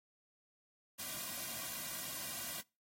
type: noise with comb filter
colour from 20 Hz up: white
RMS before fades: -43 dBFS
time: 0.98-2.62 s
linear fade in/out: 20 ms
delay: 2.3 ms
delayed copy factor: -1
effects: noise-tail reverb RT60 0.3 s tail -26 dB re dry + AAC 48 kbps